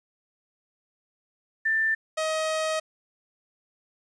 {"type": "tone pair in turn", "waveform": ["sine", "sawtooth"], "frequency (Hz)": [1779, 631.2], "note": ["A6", "D#5"], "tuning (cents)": [19, 25], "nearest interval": "octave + tritone", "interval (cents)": 1794, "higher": "first", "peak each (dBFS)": -21, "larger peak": "neither", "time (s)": [[1.65, 1.95], [2.17, 2.8]], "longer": "second", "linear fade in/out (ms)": 10, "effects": ["resampled to 22050 Hz", "10-bit"]}